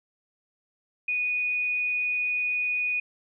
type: tone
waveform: sine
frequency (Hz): 2473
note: D#7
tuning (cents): -11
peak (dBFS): -24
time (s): 1.08-3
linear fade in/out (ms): 5
effects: none